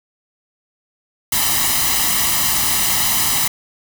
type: noise with comb filter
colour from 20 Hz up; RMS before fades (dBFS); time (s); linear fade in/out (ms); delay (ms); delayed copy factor
white; -17; 1.32-3.48; 5; 1; +0.7
effects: none